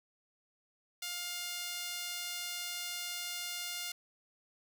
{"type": "tone with high-pass filter", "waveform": "sawtooth", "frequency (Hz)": 706, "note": "F5", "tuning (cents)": 19, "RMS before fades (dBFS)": -40, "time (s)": [1.02, 3.92], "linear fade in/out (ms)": 5, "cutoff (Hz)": 2800, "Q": 0.83, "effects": []}